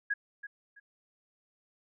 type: tone with echo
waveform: sine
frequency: 1655 Hz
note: G#6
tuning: 6 cents flat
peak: -27 dBFS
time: 0.1-0.14 s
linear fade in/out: 10 ms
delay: 330 ms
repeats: 2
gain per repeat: -12 dB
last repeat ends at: 0.8 s
effects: none